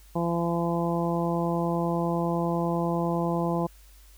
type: harmonic tone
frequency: 170 Hz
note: F3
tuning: 46 cents flat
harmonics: 1 / 2 / 3 / 4 / 5 / 6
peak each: -27 / -30 / -32 / -33 / -34 / -35 dBFS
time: 0.15-3.67 s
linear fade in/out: 10 ms
effects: added 50 Hz sine -50 dBFS peak until 4.17 s + white hiss -58 dBFS RMS until 4.17 s